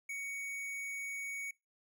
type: tone with tanh clipping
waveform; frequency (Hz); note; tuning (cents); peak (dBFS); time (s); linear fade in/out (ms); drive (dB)
sine; 2236; C#7; +14; -40; 0.09-1.51; 5; 15
effects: noise-tail reverb RT60 0.2 s tail -21 dB re dry